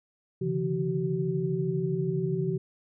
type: tone cluster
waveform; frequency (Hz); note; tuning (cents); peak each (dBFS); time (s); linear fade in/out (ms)
sine; 137.3 / 149.8 / 170 / 379.4; C#3 / D3 / F3 / F#4; -16 / +35 / -46 / +43; -32 / -34 / -30 / -30; 0.41-2.58; 10
effects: none